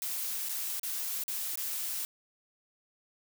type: noise with dropouts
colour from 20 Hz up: blue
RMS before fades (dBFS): -35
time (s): 0.02-2.05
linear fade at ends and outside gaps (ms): 0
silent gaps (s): 0.487-0.493 / 0.796-0.832 / 1.237-1.28 / 1.556-1.574
effects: none